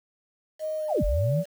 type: tone with pitch glide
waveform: sine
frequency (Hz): 622.3 to 577.3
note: D#5 to D5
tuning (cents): 0 to -30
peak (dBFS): -27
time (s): 0.59-1.46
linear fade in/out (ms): 50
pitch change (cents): -130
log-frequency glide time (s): 0.78-1.21
type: linear two-way sweep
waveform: sine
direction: down then up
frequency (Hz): 932.3 to 36.34 to 180.5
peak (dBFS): -22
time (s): 0.88-1.44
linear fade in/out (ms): 50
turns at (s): 1.04
effects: 8-bit